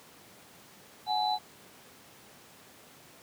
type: tone cluster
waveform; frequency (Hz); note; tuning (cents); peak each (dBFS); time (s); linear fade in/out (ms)
sine; 736 / 841 / 3988; F#5 / G#5 / B7; -9 / +22 / +16; -31 / -29 / -33; 1.06-1.39; 50
effects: pink hiss -54 dBFS RMS until 3.22 s + high-pass 150 Hz 12 dB/octave